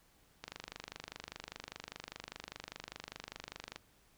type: click train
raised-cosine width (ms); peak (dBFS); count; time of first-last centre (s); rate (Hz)
0.2; -25; 84; 0.44-3.76; 25
effects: pink hiss -68 dBFS RMS until 4.17 s